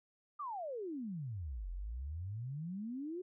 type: exponential two-way sweep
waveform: sine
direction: down then up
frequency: 1239 to 42.06 to 376.4 Hz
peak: -39 dBFS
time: 0.39-3.22 s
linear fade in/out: 10 ms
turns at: 1.7 s
effects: none